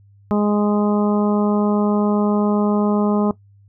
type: harmonic tone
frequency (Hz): 207.5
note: G#3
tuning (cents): -1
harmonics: 1 / 2 / 3 / 4 / 5 / 6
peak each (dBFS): -16 / -22 / -26 / -28 / -30 / -32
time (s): 0.31-3.31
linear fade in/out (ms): 0
effects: noise-tail reverb RT60 0.1 s tail -17 dB re dry + added 100 Hz sine -47 dBFS peak until 3.68 s